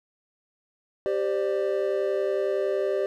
triangle chord, G suspended fourth, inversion none, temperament equal with one note detuned, 392 / 523.3 / 594.2 Hz, G4 / C5 / D5, 0 / 0 / +20 cents, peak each -24 / -28 / -26 dBFS, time 1.06-3.06 s, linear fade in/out 0 ms, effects none

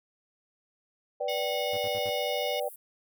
sine chord, G major, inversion first, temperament equal with one note detuned, 493.9 / 587.3 / 771.9 Hz, B4 / D5 / G5, 0 / 0 / -27 cents, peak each -33 / -31 / -35 dBFS, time 1.2-2.69 s, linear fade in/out 10 ms
harmonic tone, 727 Hz, F#5, 31 cents flat, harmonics 3 / 4 / 5 / 6 / 7 / 8, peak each -38 / -37 / -40 / -51 / -44 / -50 dBFS, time 1.28-2.6 s, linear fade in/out 5 ms
pink high-pass noise, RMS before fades -47 dBFS, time 1.29-2.76 s, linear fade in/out 5 ms, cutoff 9600 Hz, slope 48 dB/octave
sawtooth tone bursts, 103.83 Hz, G#2, in tune, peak -38 dBFS, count 4, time 1.73-2.096 s, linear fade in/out 0 ms, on 42 ms, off 66 ms
effects none

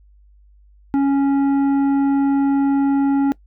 sine tone with tanh clipping, 277.2 Hz, C#4, in tune, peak -15 dBFS, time 0.94-3.32 s, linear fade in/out 0 ms, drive 9 dB, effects noise-tail reverb RT60 0.1 s tail -21 dB re dry + added 50 Hz sine -47 dBFS peak until 3.46 s

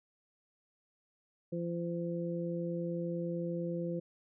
harmonic tone, 171.1 Hz, F3, 35 cents flat, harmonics 1 / 2 / 3, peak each -36 / -39 / -39 dBFS, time 1.52-4 s, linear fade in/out 10 ms, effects none

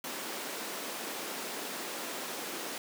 pink high-pass noise, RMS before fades -39 dBFS, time 0.04-2.78 s, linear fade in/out 2 ms, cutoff 250 Hz, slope 24 dB/octave, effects none

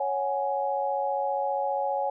sine chord, C# suspended fourth, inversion none, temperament equal with one note detuned, 554.4 / 740 / 834.9 Hz, C#5 / F#5 / G#5, 0 / 0 / +9 cents, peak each -29 / -32 / -28 dBFS, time 0-2.1 s, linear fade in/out 5 ms, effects none

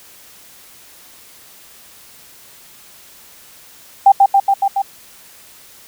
sine tone with echo, 790 Hz, G5, 13 cents sharp, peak -3 dBFS, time 4.06-4.12 s, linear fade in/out 5 ms, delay 140 ms, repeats 5, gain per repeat -2 dB, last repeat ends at 4.82 s, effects white hiss -43 dBFS RMS until 5.87 s

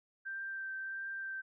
sine tone with vibrato, 1568 Hz, G6, in tune, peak -38 dBFS, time 0.25-1.42 s, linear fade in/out 20 ms, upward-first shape triangle, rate 1.5 Hz, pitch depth 15 cents each way, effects none

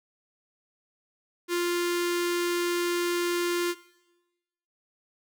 sawtooth tone with notch filter, 349.2 Hz, F4, in tune, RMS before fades -27 dBFS, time 1.48-3.75 s, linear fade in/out 50 ms, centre 700 Hz, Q 1.6, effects noise-tail reverb RT60 1.0 s tail -18 dB re dry

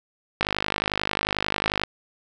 click train, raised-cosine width 0.3 ms, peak -6 dBFS, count 74, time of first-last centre 0.41-1.836 s, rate 51.2 Hz, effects none

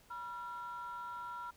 triangle ring-modulated tone, 200 Hz, G3, 35 cents sharp, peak -35 dBFS, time 0.1-1.51 s, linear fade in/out 10 ms, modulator 1170 Hz, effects tanh soft clip ceiling -36 dBFS + pink hiss -65 dBFS RMS until 1.56 s

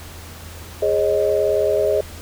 sine chord, Ab suspended fourth, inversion none, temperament equal with one note detuned, 415.3 / 543.6 / 622.3 Hz, Ab4 / Db5 / Eb5, 0 / -34 / 0 cents, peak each -19 / -21 / -19 dBFS, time 0.82-2.01 s, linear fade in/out 5 ms, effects added 83 Hz sine -37 dBFS peak until 2.21 s + pink hiss -39 dBFS RMS until 2.21 s

